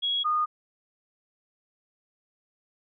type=tone pair in turn; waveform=sine; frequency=3322 / 1226.9 Hz; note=G#7 / D#6; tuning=0 / -25 cents; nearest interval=octave + perfect fourth; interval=1725 cents; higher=first; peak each=-24 / -22 dBFS; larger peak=second; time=0.02-0.24 / 0.24-0.46 s; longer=neither; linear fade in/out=20 ms; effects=none